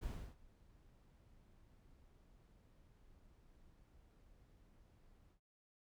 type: noise with ADSR envelope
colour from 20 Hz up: brown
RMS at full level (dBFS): -43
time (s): 0.01-5.4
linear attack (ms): 27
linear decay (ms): 310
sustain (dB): -23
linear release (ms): 92
effects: none